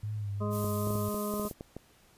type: tone with vibrato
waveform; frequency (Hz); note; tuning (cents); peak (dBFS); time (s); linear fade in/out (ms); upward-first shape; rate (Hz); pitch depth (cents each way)
sine; 103.7; G#2; -2; -32; 0.03-1.09; 5; sine; 2.5; 54
type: harmonic tone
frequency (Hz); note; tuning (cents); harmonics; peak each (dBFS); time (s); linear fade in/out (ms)
207.7; G#3; 0; 1 / 2 / 3 / 5 / 6; -34 / -37 / -39 / -41 / -42; 0.4-1.49; 20
type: noise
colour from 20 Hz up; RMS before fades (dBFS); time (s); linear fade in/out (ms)
violet; -39; 0.5-1.54; 50
type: clicks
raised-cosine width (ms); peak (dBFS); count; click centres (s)
2; -26; 11; 0.644 / 0.872 / 0.906 / 0.955 / 1.145 / 1.339 / 1.397 / 1.452 / 1.512 / 1.609 / 1.766
effects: pink hiss -62 dBFS RMS until 2.17 s + resampled to 32000 Hz